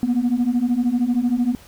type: beating tone pair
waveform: sine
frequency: 235.3 / 248.3 Hz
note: A#3 / B3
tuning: +16 / +9 cents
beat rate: 13 Hz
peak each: -19 / -17 dBFS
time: 0.03-1.55 s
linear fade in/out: 0 ms
effects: tanh soft clip ceiling -13 dBFS + pink hiss -47 dBFS RMS until 1.67 s